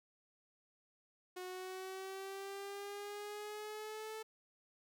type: linear sweep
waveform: sawtooth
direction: up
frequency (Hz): 364.2 to 439.6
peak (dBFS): -40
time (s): 1.36-4.23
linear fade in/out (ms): 10
effects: none

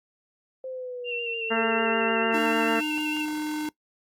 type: linear sweep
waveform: sine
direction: down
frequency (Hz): 523.3 to 366.9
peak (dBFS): -32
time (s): 0.64-2.39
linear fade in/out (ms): 2
type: tone with vibrato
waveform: sine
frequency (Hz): 2745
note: F7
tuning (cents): -31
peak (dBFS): -29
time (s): 1.04-3.27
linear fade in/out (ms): 50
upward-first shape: square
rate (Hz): 6.7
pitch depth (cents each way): 25
type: harmonic tone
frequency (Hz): 226.2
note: A3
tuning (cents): +48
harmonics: 1 / 2 / 3 / 4 / 5 / 6 / 7 / 8 / 9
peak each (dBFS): -29 / -27 / -31 / -31 / -37 / -31 / -33 / -35 / -36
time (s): 1.5-2.81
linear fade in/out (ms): 20
type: tone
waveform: square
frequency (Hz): 304.2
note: D#4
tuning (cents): -39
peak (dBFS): -28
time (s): 2.34-3.69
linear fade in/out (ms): 2
effects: noise-tail reverb RT60 0.1 s tail -21 dB re dry + AAC 64 kbps

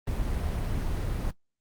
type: noise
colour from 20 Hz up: brown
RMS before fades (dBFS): -29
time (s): 0.07-1.31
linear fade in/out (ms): 5
effects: noise-tail reverb RT60 0.1 s tail -18 dB re dry + Opus 24 kbps

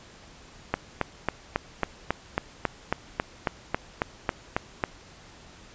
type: click train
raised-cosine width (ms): 0.5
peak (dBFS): -8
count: 16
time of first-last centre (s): 0.74-4.838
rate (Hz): 3.66
effects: pink hiss -50 dBFS RMS until 5.74 s + resampled to 16000 Hz

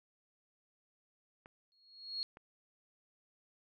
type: clicks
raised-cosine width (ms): 0.5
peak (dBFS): -38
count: 2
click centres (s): 1.459 / 2.371
type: tone with exponential growth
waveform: sine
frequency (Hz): 4305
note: C8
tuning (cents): +49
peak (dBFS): -33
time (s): 1.72-2.23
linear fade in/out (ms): 0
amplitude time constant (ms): 110
effects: none

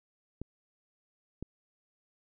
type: clicks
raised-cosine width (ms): 3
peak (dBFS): -25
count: 2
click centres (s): 0.416 / 1.426
effects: none

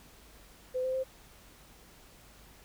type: tone with pitch steps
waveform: sine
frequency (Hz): 509 / 518 / 524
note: C5 / C5 / C5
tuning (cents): -48 / -17 / +2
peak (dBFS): -29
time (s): 0.74-1.04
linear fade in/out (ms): 20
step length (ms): 100
effects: added 50 Hz sine -61 dBFS peak until 2.64 s + pink hiss -57 dBFS RMS until 2.64 s

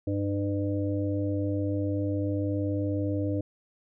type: harmonic tone with a mistuned harmonic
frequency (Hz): 100.4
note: G2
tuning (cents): +42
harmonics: 1 / 3 / 5 / 6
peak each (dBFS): -29 / -29 / -35 / -38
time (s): 0.07-3.41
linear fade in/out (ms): 5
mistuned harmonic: 1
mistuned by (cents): -22
effects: none

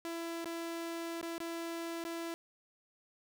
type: tone with dropouts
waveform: sawtooth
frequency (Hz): 334.4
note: E4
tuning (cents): +25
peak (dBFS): -34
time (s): 0.05-2.34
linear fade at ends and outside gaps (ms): 0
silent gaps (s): 0.444-0.457 / 1.213-1.228 / 1.381-1.403 / 2.04-2.05
effects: none

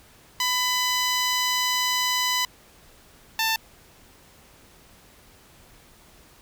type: tone pair in turn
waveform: 10% pulse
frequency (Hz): 1000 / 890.9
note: B5 / A5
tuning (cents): +21 / +21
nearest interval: major second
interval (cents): 200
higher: first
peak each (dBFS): -13 / -13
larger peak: neither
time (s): 0.4-2.45 / 3.39-3.56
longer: first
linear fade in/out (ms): 2
effects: pink hiss -53 dBFS RMS until 6.41 s

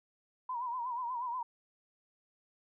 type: tone with vibrato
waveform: sine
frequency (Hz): 979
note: B5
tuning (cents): -15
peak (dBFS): -34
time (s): 0.49-1.43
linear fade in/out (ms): 5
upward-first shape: sine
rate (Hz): 8.3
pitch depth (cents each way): 88
effects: none

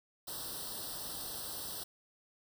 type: noise with comb filter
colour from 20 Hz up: white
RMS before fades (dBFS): -42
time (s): 0.27-1.84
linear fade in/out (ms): 10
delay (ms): 0.22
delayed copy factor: +0.95
effects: none

